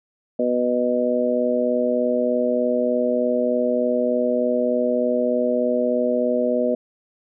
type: harmonic tone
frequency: 123.3 Hz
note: B2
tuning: 2 cents flat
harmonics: 2 / 3 / 4 / 5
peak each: -23 / -28 / -22 / -22 dBFS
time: 0.39-6.75 s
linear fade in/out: 5 ms
effects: none